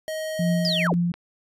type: tone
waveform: square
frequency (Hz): 629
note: D#5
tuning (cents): +19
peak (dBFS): -28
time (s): 0.08-0.87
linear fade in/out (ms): 0
type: tone with tremolo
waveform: sine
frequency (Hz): 173.3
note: F3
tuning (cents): -13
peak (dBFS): -18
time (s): 0.39-1.12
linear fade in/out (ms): 5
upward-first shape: triangle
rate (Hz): 2.1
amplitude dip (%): 65
type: linear sweep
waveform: sine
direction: down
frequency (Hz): 5170 to 168.3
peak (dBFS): -22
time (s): 0.65-0.94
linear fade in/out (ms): 0
type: click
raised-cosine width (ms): 0.3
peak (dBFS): -23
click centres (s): 1.14
effects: resampled to 32000 Hz